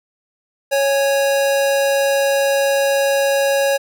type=tone pair together; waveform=square; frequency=553 / 825.7 Hz; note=C#5 / G#5; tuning=-4 / -10 cents; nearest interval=perfect fifth; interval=694 cents; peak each=-15 / -25 dBFS; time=0.71-3.78 s; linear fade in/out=20 ms; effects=none